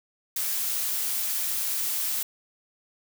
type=noise; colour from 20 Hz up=blue; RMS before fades=-28 dBFS; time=0.36-2.23 s; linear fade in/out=5 ms; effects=none